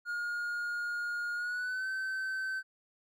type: tone with pitch glide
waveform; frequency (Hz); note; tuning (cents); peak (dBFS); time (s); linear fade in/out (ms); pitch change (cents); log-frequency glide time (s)
triangle; 1427 to 1538.3; F6 to G6; +37 to -33; -31; 0.05-2.63; 50; +130; 1.35-1.88
effects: none